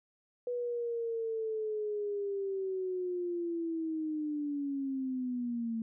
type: linear sweep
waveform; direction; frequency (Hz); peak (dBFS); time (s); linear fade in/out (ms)
sine; down; 491 to 223.6; -32; 0.47-5.82; 2
effects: none